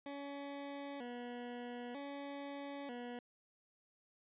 20% pulse tone with vibrato, 261.6 Hz, C4, in tune, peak -39 dBFS, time 0.06-3.19 s, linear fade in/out 2 ms, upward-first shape square, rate 0.53 Hz, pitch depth 130 cents each way, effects resampled to 8000 Hz

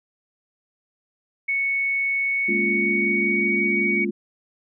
sine tone with pitch glide, 2215 to 2246 Hz, C#7 to C#7, -2 to +22 cents, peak -20 dBFS, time 1.48-4.05 s, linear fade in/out 10 ms, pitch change +24 cents, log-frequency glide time 2.21-3.6 s
sine chord, Bb minor seventh, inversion third, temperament equal, 207.7 / 233.1 / 277.2 / 349.2 Hz, Ab3 / Bb3 / Db4 / F4, 0 / 0 / 0 / 0 cents, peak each -26 / -30 / -32 / -26 dBFS, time 2.48-4.11 s, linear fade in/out 10 ms
effects none

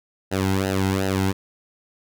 sawtooth tone with flanger, 96 Hz, G2, 36 cents flat, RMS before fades -22 dBFS, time 0.31-1.33 s, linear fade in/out 20 ms, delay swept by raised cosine 0.87 to 1.76 ms, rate 2.7 Hz, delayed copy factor -0.95, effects none

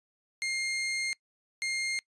sawtooth tone bursts at uneven times, 2122 Hz, C7, 24 cents sharp, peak -26 dBFS, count 2, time 0.42-1.13 / 1.62-1.99 s, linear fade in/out 0 ms, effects noise-tail reverb RT60 0.1 s tail -23 dB re dry + resampled to 22050 Hz

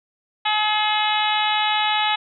harmonic tone, 425.2 Hz, G#4, 41 cents sharp, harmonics 2 / 3 / 4 / 5 / 6 / 7 / 8 / 9, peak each -21 / -28 / -29 / -28 / -28 / -27 / -28 / -28 dBFS, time 0.45-2.16 s, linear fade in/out 10 ms, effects none

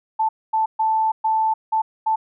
sine tone bursts at uneven times, 880 Hz, A5, in tune, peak -16 dBFS, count 6, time 0.19-0.29 / 0.53-0.66 / 0.79-1.12 / 1.24-1.54 / 1.72-1.82 / 2.06-2.16 s, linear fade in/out 10 ms, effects none

